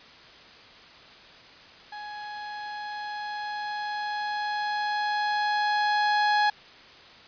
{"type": "tone with level ramp", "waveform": "30% pulse", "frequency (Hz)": 836, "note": "G#5", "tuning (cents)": 11, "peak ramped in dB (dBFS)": [-34, -17], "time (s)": [1.92, 6.5], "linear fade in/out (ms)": 5, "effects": ["white hiss -49 dBFS RMS until 7.27 s", "resampled to 11025 Hz"]}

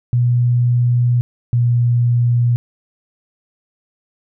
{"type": "tone pair in turn", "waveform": "sine", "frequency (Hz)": [121.7, 120.23], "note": ["B2", "B2"], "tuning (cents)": [-25, -46], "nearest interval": "unison", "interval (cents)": 21, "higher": "first", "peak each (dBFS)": -11, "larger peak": "neither", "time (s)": [[0.13, 1.21], [1.53, 2.56]], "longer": "first", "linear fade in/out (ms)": 0, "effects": []}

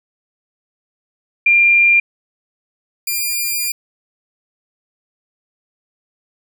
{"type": "tone pair in turn", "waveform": ["sine", "5% pulse"], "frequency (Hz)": [2391, 2401], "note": ["D7", "D7"], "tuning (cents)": [30, 38], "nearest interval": "unison", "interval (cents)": 8, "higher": "second", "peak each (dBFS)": -8, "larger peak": "neither", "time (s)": [[1.46, 2], [3.07, 3.72]], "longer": "second", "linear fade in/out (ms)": 5, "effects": []}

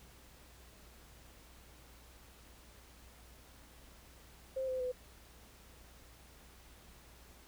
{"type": "tone with pitch steps", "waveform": "sine", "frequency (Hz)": [527, 515, 503.2], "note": ["C5", "C5", "B4"], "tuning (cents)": [12, -28, 32], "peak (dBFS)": -34, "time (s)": [4.56, 4.92], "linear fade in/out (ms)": 10, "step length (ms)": 120, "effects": ["added 60 Hz sine -60 dBFS peak until 7.47 s", "pink hiss -60 dBFS RMS until 7.47 s"]}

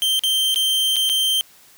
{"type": "tone with dropouts", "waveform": "45% pulse", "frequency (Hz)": 3136, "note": "G7", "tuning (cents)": 0, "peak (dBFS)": -16, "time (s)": [0.02, 1.41], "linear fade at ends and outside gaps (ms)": 0, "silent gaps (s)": [[0.193, 0.236], [0.544, 0.559], [0.959, 0.965], [1.092, 1.097]], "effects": ["white hiss -50 dBFS RMS until 1.77 s"]}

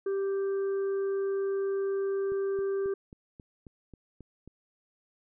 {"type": "harmonic tone", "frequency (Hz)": 392, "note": "G4", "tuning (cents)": 0, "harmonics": [1, 3, 4], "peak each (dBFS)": [-27, -47, -49], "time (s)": [0.06, 2.94], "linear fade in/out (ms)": 5}
{"type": "click train", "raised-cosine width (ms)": 3, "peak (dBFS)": -34, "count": 9, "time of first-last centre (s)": [2.32, 4.476], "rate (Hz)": 3.71}
{"effects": []}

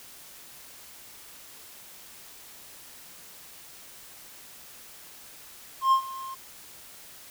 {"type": "tone with ADSR envelope", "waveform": "triangle", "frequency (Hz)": 1062, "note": "C6", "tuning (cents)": 25, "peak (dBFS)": -14, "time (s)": [5.81, 6.35], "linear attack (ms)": 110, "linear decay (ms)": 90, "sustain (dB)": -19, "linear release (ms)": 14, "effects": ["white hiss -48 dBFS RMS until 7.3 s"]}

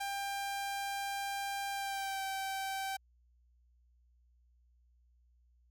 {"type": "tone with pitch glide", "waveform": "sawtooth", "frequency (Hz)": [795, 775.5], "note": ["G5", "G5"], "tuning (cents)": [24, -19], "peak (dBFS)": -32, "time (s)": [0, 2.97], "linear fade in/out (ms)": 10, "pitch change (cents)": -43, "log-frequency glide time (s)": [1.72, 2.24], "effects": ["added 60 Hz sine -65 dBFS peak until 5.7 s"]}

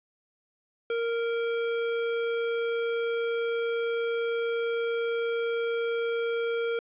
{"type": "tone", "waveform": "square", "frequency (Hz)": 464.4, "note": "A#4", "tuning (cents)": -7, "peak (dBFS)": -27, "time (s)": [0.9, 6.79], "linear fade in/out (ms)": 2, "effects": ["resampled to 8000 Hz", "11-bit"]}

